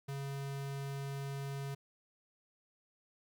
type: tone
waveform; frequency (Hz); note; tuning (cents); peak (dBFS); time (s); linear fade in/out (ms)
square; 138.6; C#3; 0; -39; 0.08-1.75; 10
effects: 13-bit